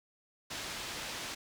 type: low-pass noise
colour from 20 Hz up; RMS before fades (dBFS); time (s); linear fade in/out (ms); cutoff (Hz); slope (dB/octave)
white; -41; 0.5-1.35; 10; 5100; 12
effects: none